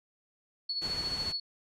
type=tone with tremolo; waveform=sine; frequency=4400 Hz; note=C#8; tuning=14 cents flat; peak=-29 dBFS; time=0.69-1.4 s; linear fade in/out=5 ms; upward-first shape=sine; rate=14 Hz; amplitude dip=55%
type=noise; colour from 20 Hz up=pink; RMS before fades=-41 dBFS; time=0.81-1.33 s; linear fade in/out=20 ms
effects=low-pass 8000 Hz 12 dB/octave